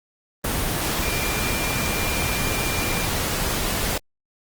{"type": "tone in noise", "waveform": "sine", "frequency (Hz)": 2386, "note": "D7", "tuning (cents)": 27, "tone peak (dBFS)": -30, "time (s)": [1.02, 3.06], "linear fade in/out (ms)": 5, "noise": "pink", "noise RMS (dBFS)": -24, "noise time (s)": [0.44, 3.98], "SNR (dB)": -9, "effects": ["Opus 24 kbps"]}